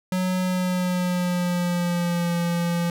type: tone with pitch glide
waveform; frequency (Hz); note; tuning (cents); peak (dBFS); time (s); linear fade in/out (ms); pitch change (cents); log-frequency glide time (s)
square; 184.1 to 171.77; F#3 to F3; -8 to -28; -22; 0.12-2.9; 2; -120; 0.4-2.35
effects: none